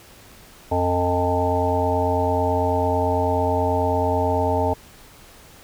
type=harmonic tone; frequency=89.1 Hz; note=F2; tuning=35 cents sharp; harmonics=1 / 3 / 5 / 7 / 9 / 10; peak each=-24 / -27 / -25 / -24 / -26 / -25 dBFS; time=0.71-4.74 s; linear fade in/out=10 ms; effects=pink hiss -47 dBFS RMS until 5.63 s